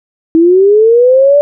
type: linear sweep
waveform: sine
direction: up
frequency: 319.6 to 587.3 Hz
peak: -3 dBFS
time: 0.35-1.41 s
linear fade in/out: 0 ms
effects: none